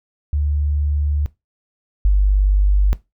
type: tone pair in turn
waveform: sine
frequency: 73.2 / 49.27 Hz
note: D2 / G1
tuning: -5 / +10 cents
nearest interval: perfect fifth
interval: 685 cents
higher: first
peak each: -16 / -10 dBFS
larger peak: second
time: 0.33-1.26 / 2.05-2.93 s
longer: first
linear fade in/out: 0 ms
effects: noise-tail reverb RT60 0.2 s tail -18 dB re dry